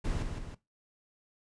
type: noise with echo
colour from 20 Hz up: brown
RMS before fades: -32 dBFS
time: 0.04-0.23 s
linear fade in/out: 10 ms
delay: 160 ms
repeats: 2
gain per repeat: -5 dB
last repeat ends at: 0.55 s
effects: noise-tail reverb RT60 0.2 s tail -18 dB re dry + resampled to 22050 Hz